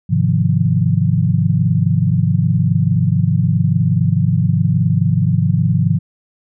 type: chord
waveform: sine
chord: F minor seventh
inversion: first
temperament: equal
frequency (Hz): 103.83 / 130.81 / 155.56 / 174.61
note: Ab2 / C3 / Eb3 / F3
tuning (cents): 0 / 0 / 0 / 0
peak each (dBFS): -17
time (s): 0.09-5.99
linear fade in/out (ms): 20
effects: none